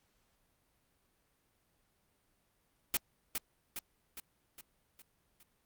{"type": "noise with echo", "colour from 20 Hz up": "white", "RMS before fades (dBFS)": -30, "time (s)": [2.94, 2.97], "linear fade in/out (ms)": 2, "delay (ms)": 410, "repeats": 6, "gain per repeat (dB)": -5, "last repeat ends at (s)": 5.43, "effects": ["pink hiss -75 dBFS RMS until 5.65 s", "Opus 48 kbps"]}